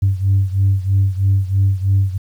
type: beating tone pair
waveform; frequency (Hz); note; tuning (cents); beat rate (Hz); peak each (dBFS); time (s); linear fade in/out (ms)
sine; 96.4 / 99.5; G2 / G2; -28 / +26; 3.1; -13 / -16; 0.02-2.18; 10
effects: tanh soft clip ceiling -7 dBFS + 8-bit